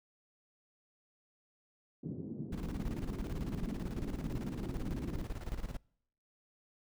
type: band-pass noise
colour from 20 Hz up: pink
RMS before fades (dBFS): -42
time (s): 2.03-5.26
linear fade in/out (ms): 5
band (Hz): 140 to 320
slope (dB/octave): 24
type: noise with tremolo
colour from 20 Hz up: brown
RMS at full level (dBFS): -38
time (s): 2.52-5.77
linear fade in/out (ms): 5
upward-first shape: square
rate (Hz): 18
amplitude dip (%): 70
effects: noise-tail reverb RT60 0.7 s tail -26 dB re dry